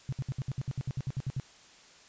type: tone bursts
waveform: sine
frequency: 132.3 Hz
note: C3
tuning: 20 cents sharp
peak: -29 dBFS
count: 14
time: 0.09-1.399 s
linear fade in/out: 0 ms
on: 35 ms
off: 63 ms
effects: white hiss -56 dBFS RMS until 2.08 s + resampled to 16000 Hz